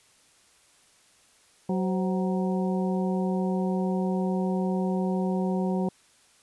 harmonic tone with a mistuned harmonic, 186.9 Hz, F#3, 18 cents sharp, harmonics 1 / 2 / 3 / 4 / 5, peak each -25 / -31 / -35 / -37 / -39 dBFS, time 1.69-5.89 s, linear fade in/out 5 ms, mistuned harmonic 3, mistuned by -100 cents, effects white hiss -60 dBFS RMS until 6.42 s + resampled to 24000 Hz

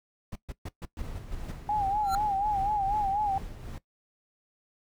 brown noise bursts, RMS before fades -36 dBFS, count 8, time 0.32-1.518 s, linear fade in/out 5 ms, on 36 ms, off 130 ms
brown noise with tremolo, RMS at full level -37 dBFS, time 0.97-3.78 s, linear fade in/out 0 ms, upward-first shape triangle, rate 2.6 Hz, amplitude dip 55%
sine tone with vibrato, 812 Hz, G#5, 39 cents flat, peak -25 dBFS, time 1.69-3.38 s, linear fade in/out 2 ms, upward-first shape sine, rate 4.1 Hz, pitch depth 87 cents each way
square tone with exponential growth, 1363 Hz, F6, 43 cents flat, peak -27 dBFS, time 2-2.15 s, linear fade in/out 1 ms, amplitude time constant 32 ms
effects noise-tail reverb RT60 0.1 s tail -18 dB re dry

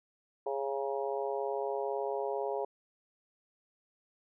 harmonic tone with a mistuned harmonic, 137.8 Hz, C#3, 10 cents flat, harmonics 3 / 4 / 5 / 6 / 7, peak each -35 / -37 / -39 / -41 / -42 dBFS, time 0.46-2.65 s, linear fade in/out 5 ms, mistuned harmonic 7, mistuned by -25 cents, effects none

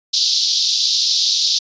pink band-pass noise, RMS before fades -17 dBFS, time 0.13-1.59 s, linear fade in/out 10 ms, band 3700 to 5600 Hz, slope 48 dB/octave, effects resampled to 16000 Hz

